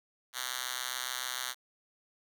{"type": "tone with high-pass filter", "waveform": "5% pulse", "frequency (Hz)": 126.9, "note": "B2", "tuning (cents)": 47, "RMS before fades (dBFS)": -37, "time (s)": [0.33, 1.55], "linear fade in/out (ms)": 50, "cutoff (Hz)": 2200, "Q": 0.74, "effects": []}